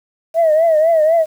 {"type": "tone with vibrato", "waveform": "sine", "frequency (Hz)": 641, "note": "E5", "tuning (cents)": -49, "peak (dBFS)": -8, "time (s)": [0.34, 1.26], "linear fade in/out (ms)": 50, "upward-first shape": "triangle", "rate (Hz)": 4, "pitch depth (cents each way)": 110, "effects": ["tanh soft clip ceiling -6 dBFS", "7-bit"]}